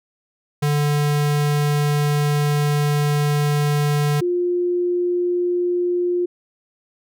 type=tone pair in turn; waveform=square / sine; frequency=146.83 / 353.9 Hz; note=D3 / F4; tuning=0 / +23 cents; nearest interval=octave + minor third; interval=1523 cents; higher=second; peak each=-17 dBFS; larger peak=neither; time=0.62-4.21 / 4.21-6.26 s; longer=first; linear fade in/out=10 ms; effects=none